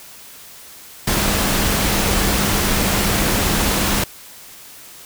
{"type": "tone in noise", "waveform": "sine", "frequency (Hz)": 200.6, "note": "G3", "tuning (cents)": 40, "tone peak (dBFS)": -25, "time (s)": [1.07, 4.04], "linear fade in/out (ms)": 5, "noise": "pink", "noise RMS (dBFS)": -18, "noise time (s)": [1.07, 4.04], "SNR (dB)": -10, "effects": ["white hiss -40 dBFS RMS until 5.05 s"]}